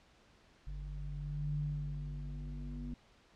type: tone with low-pass filter sweep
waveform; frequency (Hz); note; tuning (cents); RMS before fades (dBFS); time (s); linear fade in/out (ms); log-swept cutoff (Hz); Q
square; 48.66; G1; -12; -40; 0.67-2.94; 0; 110 to 230; 8.3
effects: pink hiss -65 dBFS RMS until 3.35 s + low-pass 5000 Hz 12 dB/octave